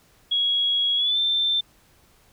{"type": "tone with pitch glide", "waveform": "sine", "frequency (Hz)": [3322, 3560], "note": ["G#7", "A7"], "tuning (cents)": [0, 20], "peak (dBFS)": -19, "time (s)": [0.31, 1.61], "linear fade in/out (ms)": 10, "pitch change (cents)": 120, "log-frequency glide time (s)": [0.96, 1.18], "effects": ["pink hiss -58 dBFS RMS until 2.32 s"]}